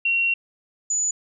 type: tone pair in turn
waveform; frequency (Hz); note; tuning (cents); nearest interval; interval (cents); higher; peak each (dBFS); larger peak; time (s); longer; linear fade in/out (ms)
sine; 2740 / 6934; F7 / A8; -34 / -26; octave + major third; 1608; second; -18 / -20; first; 0.05-0.34 / 0.9-1.11; first; 5
effects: none